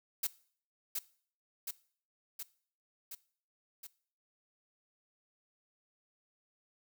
blue noise with echo, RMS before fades -33 dBFS, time 0.23-0.27 s, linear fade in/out 5 ms, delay 720 ms, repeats 5, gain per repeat -3 dB, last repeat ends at 3.87 s, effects noise-tail reverb RT60 0.5 s tail -19 dB re dry

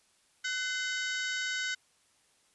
harmonic tone with a mistuned harmonic, 753 Hz, F#5, 30 cents sharp, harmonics 2 / 3 / 4 / 5 / 6 / 7 / 8 / 9 / 10, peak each -34 / -38 / -40 / -42 / -44 / -45 / -46 / -47 / -48 dBFS, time 0.44-1.75 s, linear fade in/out 10 ms, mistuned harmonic 3, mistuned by -150 cents, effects white hiss -68 dBFS RMS until 2.54 s + resampled to 24000 Hz

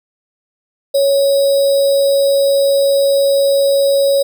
sine tone with sample-and-hold, 554.4 Hz, C#5, in tune, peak -9 dBFS, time 0.94-4.23 s, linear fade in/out 10 ms, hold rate 4410 Hz, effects none

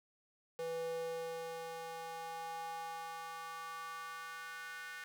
square tone with high-pass filter sweep, 164.6 Hz, E3, 2 cents flat, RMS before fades -44 dBFS, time 0.59-5.04 s, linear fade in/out 0 ms, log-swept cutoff 450 to 1600 Hz, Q 4, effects none

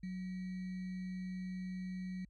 sine tone with sample-and-hold, 185 Hz, F#3, in tune, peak -39 dBFS, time 0.03-2.25 s, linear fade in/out 5 ms, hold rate 2100 Hz, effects added 50 Hz sine -61 dBFS peak until 2.29 s + low-pass 4000 Hz 12 dB/octave

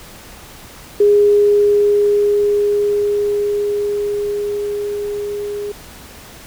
sine tone with level ramp, 411.2 Hz, G#4, 17 cents flat, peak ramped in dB -7 to -21 dBFS, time 1-5.72 s, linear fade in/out 5 ms, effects pink hiss -38 dBFS RMS until 6.46 s

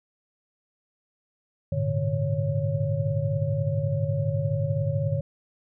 sine tone cluster, 101 / 112.7 / 132.1 / 148.5 / 555 Hz, G#2 / A2 / C3 / D3 / C#5, -48 / +42 / +17 / +20 / +2 cents, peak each -29 / -29 / -33 / -27 / -31 dBFS, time 1.72-5.21 s, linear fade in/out 5 ms, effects none

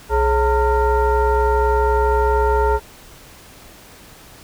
sine tone with frequency modulation, 422.1 Hz, G#4, 28 cents sharp, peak -13 dBFS, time 0.09-2.8 s, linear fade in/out 50 ms, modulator 484 Hz, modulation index 1.4, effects pink hiss -43 dBFS RMS until 4.43 s

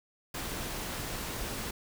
pink noise, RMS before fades -37 dBFS, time 0.34-1.71 s, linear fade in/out 5 ms, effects none

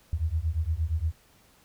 sine beating tone pair, 76 / 84.6 Hz, D#2 / E2, -40 / +45 cents, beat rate 8.6 Hz, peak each -28 dBFS, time 0.13-1.12 s, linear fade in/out 0 ms, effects pink hiss -60 dBFS RMS until 1.64 s

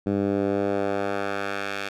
10% pulse tone with band-pass filter sweep, 99.7 Hz, G2, 30 cents sharp, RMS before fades -26 dBFS, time 0.06-1.89 s, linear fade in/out 10 ms, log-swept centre 240 to 2400 Hz, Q 0.92, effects none

